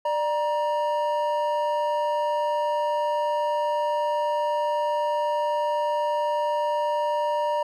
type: tone pair together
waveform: triangle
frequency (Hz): 594.7 / 944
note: D5 / A#5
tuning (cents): +22 / +22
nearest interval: minor sixth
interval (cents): 800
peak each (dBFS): -23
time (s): 0.05-7.63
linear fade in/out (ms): 5
effects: none